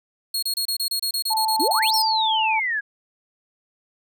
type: tone bursts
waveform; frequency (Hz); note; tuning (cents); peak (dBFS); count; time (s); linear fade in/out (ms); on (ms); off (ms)
sawtooth; 4306; C8; +49; -19; 15; 0.34-2.022; 5; 86; 28
type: tone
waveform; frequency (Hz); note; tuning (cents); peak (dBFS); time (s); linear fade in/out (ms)
sine; 880; A5; 0; -20; 1.3-2.6; 10
type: exponential two-way sweep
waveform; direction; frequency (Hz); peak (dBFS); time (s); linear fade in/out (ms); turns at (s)
sine; up then down; 246.9 to 5588 to 1617; -21; 1.59-2.81; 20; 1.94
effects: none